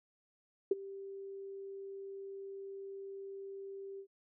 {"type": "tone with ADSR envelope", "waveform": "sine", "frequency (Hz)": 392, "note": "G4", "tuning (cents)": 0, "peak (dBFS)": -23, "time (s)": [0.71, 4.07], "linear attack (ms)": 5, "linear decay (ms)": 22, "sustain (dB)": -20, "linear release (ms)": 79, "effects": []}